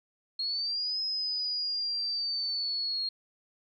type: linear two-way sweep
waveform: sine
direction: up then down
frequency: 4263 to 5120 to 4263 Hz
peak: -29 dBFS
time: 0.39-3.09 s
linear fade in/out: 5 ms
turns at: 1.01 s
effects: none